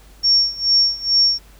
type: tone with tremolo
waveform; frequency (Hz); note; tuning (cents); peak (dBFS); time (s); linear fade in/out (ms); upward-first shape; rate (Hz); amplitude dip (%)
sine; 5500; F8; -27; -10; 0.23-1.39; 20; sine; 2.3; 90
effects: added 50 Hz sine -44 dBFS peak until 1.59 s + pink hiss -50 dBFS RMS until 1.59 s